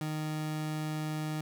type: tone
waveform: 30% pulse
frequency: 154.3 Hz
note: D#3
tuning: 14 cents flat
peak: -30 dBFS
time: 0.01-1.41 s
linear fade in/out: 2 ms
effects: none